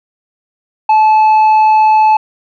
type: tone with tanh clipping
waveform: sine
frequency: 866 Hz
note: A5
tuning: 28 cents flat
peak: -6 dBFS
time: 0.89-2.17 s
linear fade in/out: 5 ms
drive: 4 dB
effects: none